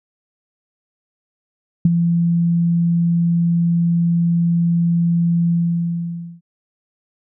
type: tone with ADSR envelope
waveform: sine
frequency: 170 Hz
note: F3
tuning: 46 cents flat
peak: -6 dBFS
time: 1.85-6.41 s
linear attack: 4 ms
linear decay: 25 ms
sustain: -7 dB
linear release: 900 ms
effects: none